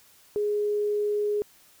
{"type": "tone", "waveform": "sine", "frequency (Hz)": 416, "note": "G#4", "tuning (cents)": 3, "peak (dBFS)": -23, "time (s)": [0.36, 1.42], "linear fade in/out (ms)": 0, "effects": ["white hiss -57 dBFS RMS until 1.8 s"]}